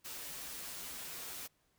white noise with comb filter, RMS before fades -45 dBFS, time 0.04-1.48 s, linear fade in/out 20 ms, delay 9.5 ms, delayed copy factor -0.65, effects pink hiss -75 dBFS RMS until 1.78 s

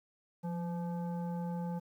sine tone with frequency modulation, 174.61 Hz, F3, in tune, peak -34 dBFS, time 0.43-1.8 s, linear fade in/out 20 ms, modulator 685 Hz, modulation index 0.58, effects 11-bit

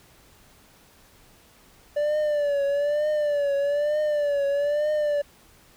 triangle tone with vibrato, 583 Hz, D5, 13 cents flat, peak -19 dBFS, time 1.96-5.22 s, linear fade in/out 10 ms, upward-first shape triangle, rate 1.1 Hz, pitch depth 80 cents each way, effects pink hiss -55 dBFS RMS until 5.76 s

